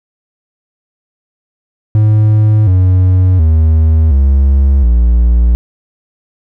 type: tone with pitch steps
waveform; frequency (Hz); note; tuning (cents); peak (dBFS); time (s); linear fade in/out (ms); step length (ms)
triangle; 107.2 / 92.25 / 79.39 / 68.32 / 58.79; A2 / F#2 / D#2 / C#2 / A#1; -45 / -5 / +35 / -25 / +15; -3; 1.95-5.55; 0; 720
effects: none